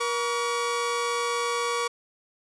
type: tone pair together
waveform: sawtooth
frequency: 475.9 / 1135.8 Hz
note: A#4 / C#6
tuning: +36 / +42 cents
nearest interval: octave + minor third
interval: 1506 cents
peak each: -24 dBFS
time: 0-1.88 s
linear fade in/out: 10 ms
effects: resampled to 22050 Hz